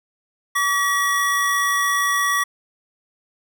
square tone pair together, 1141 / 1920.7 Hz, C#6 / B6, +50 / -49 cents, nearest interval major sixth, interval 901 cents, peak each -21 dBFS, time 0.55-2.44 s, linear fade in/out 10 ms, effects none

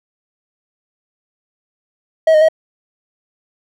triangle tone with pitch steps, 640 / 617 / 637 Hz, D#5 / D#5 / D#5, +49 / -15 / +41 cents, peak -5 dBFS, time 2.27-2.486 s, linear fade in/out 5 ms, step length 72 ms, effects none

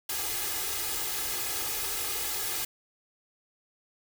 white noise with comb filter, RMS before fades -32 dBFS, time 0.09-2.65 s, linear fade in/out 5 ms, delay 2.4 ms, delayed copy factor +1, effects none

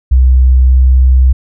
sine tone with pitch glide, 63.9 to 64.27 Hz, C2 to C2, -40 to -30 cents, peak -3 dBFS, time 0.11-1.33 s, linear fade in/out 10 ms, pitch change +10 cents, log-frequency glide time 0.58-0.79 s, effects none

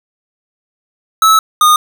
square tone pair in turn, 1301 / 1228 Hz, E6 / D#6, -23 / -23 cents, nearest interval minor second, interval 100 cents, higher first, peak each -6 dBFS, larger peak neither, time 1.22-1.39 / 1.61-1.76 s, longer first, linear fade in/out 2 ms, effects none

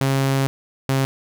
sawtooth tone pair in turn, 135.6 / 134.51 Hz, C#3 / C3, -38 / +48 cents, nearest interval unison, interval 14 cents, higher first, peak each -13 dBFS, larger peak neither, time 0.01-0.47 / 0.89-1.05 s, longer first, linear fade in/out 0 ms, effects none

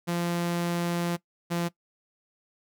sawtooth tone pair in turn, 172.5 / 171.69 Hz, F3 / F3, -21 / -29 cents, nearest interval unison, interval 8 cents, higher first, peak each -22 dBFS, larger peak neither, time 0.07-1.17 / 1.5-1.69 s, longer first, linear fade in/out 20 ms, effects noise-tail reverb RT60 0.1 s tail -20 dB re dry

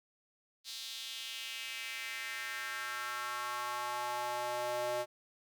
square tone with high-pass filter sweep, 122.1 Hz, B2, 19 cents flat, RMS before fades -39 dBFS, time 0.64-5.06 s, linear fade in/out 50 ms, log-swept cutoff 4100 to 560 Hz, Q 2.8, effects none

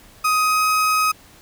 35% pulse tone with pitch glide, 1254 to 1262 Hz, D#6 to D#6, +13 to +24 cents, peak -14 dBFS, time 0.24-1.12 s, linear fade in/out 10 ms, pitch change +11 cents, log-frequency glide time 0.36-0.66 s, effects pink hiss -48 dBFS RMS until 1.41 s

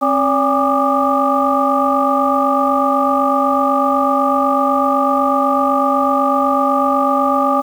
sine tone cluster, 267.6 / 572 / 816 / 1170 / 1218 Hz, C4 / D5 / G#5 / D6 / D#6, +39 / -46 / -31 / -7 / -37 cents, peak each -18 dBFS, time 0.01-7.62 s, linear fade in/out 20 ms, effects tanh soft clip ceiling -1 dBFS + 7-bit

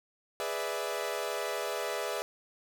sawtooth chord, E dominant seventh, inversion first, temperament equal, 415.3 / 493.9 / 587.3 / 659.3 Hz, G#4 / B4 / D5 / E5, 0 / 0 / 0 / 0 cents, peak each -34 dBFS, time 0.4-2.22 s, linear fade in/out 0 ms, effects none

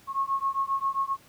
sine beating tone pair, 1087 / 1094.5 Hz, C#6 / C#6, -34 / -22 cents, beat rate 7.5 Hz, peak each -28 dBFS, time 0.07-1.17 s, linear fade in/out 50 ms, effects pink hiss -56 dBFS RMS until 1.28 s + high-pass 60 Hz 12 dB/octave

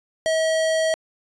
square tone, 641 Hz, E5, 49 cents flat, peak -19 dBFS, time 0.26-0.94 s, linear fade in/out 0 ms, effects resampled to 22050 Hz

